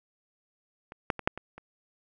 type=clicks; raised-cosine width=0.5 ms; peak=-27 / -10 / -21 / -7 / -23 / -29 dBFS; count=6; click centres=0.921 / 1.102 / 1.193 / 1.275 / 1.376 / 1.58 s; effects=none